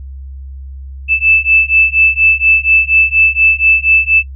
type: beating tone pair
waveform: sine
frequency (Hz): 2632 / 2636.2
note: E7 / E7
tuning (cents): -3 / -1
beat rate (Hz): 4.2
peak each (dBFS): -10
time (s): 1.08-4.23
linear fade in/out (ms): 50
effects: noise-tail reverb RT60 0.1 s tail -20 dB re dry + added 67 Hz sine -25 dBFS peak until 4.35 s